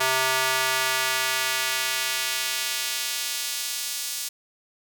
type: tone with high-pass filter sweep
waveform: square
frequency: 130.81 Hz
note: C3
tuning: in tune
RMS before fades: -26 dBFS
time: 0-4.29 s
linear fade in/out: 10 ms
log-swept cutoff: 930 to 5400 Hz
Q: 0.75
effects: none